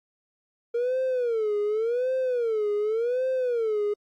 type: tone with vibrato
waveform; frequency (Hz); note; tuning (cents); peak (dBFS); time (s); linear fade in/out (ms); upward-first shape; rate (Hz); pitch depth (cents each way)
triangle; 464; A#4; -8; -20; 0.74-3.94; 10; sine; 0.88; 200
effects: tanh soft clip ceiling -18 dBFS + AAC 64 kbps